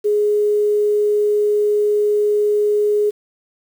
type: tone with quantisation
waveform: sine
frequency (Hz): 417.2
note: G#4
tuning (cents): +8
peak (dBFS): -13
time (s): 0.04-3.11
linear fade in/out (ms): 20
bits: 7
effects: none